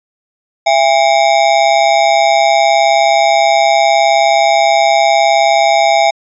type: ring-modulated tone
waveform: square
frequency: 740 Hz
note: F#5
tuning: in tune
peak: -5 dBFS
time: 0.66-6.11 s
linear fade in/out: 10 ms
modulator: 69.6 Hz
effects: resampled to 16000 Hz